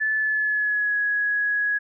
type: tone with pitch glide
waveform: sine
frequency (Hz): 1740 to 1671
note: A6 to G#6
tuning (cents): -20 to +10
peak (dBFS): -20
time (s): 0-1.79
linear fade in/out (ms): 20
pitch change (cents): -70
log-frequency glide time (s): 0.15-0.97
effects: none